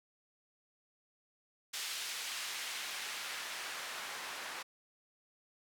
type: noise with band-pass filter sweep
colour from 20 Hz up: white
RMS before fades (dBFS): -42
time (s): 1.73-4.63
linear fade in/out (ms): 10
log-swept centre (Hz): 3300 to 1200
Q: 0.72
effects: none